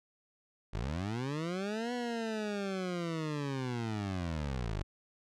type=linear two-way sweep; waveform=20% pulse; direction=up then down; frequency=45.73 to 246.9 to 45.73 Hz; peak=-29 dBFS; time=0.73-4.83 s; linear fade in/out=10 ms; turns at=1.93 s; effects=low-pass 6000 Hz 12 dB/octave